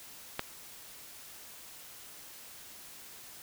click, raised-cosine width 0.3 ms, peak -15 dBFS, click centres 0.394 s, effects white hiss -50 dBFS RMS until 3.42 s

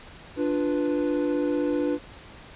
triangle chord, B diminished, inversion first, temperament equal, 293.7 / 349.2 / 493.9 Hz, D4 / F4 / B4, 0 / 0 / 0 cents, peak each -23 / -27 / -26 dBFS, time 0.36-1.99 s, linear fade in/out 50 ms, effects pink hiss -46 dBFS RMS until 2.55 s + resampled to 8000 Hz

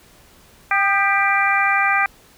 harmonic tone with a mistuned harmonic, 394.6 Hz, G4, 11 cents sharp, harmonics 2 / 3 / 4 / 5 / 6, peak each -21 / -21 / -21 / -21 / -21 dBFS, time 0.71-2.06 s, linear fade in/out 2 ms, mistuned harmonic 3, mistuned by +46 cents, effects pink hiss -50 dBFS RMS until 2.37 s

